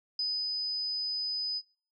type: tone with ADSR envelope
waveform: sine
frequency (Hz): 5000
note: D#8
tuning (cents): +8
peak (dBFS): -28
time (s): 0.19-1.62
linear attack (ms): 3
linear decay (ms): 280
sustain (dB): -2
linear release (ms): 48
effects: noise-tail reverb RT60 0.4 s tail -20 dB re dry